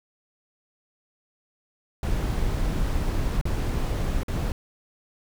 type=noise with dropouts; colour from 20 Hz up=brown; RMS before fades=-25 dBFS; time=2.03-4.52 s; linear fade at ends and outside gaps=1 ms; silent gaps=3.413-3.454 / 4.233-4.282 s; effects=none